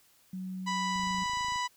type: tone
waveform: sine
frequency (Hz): 186.4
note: F#3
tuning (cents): +13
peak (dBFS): -35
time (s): 0.33-1.24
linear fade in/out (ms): 5
type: harmonic tone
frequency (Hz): 987.8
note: B5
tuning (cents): 0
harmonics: 1 / 2 / 3 / 4 / 5 / 6 / 7 / 8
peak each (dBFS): -31 / -37 / -41 / -43 / -45 / -47 / -48 / -49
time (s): 0.66-1.68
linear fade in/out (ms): 20
type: click train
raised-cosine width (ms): 5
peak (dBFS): -38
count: 17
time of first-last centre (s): 0.96-1.559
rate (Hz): 26.7
effects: white hiss -64 dBFS RMS until 1.76 s